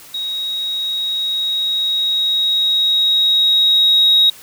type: tone with level ramp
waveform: sine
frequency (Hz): 3789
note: A#7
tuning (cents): +27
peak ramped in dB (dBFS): -20 to -7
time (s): 0.14-4.3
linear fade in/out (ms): 5
effects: tanh soft clip ceiling -3 dBFS + white hiss -40 dBFS RMS until 4.42 s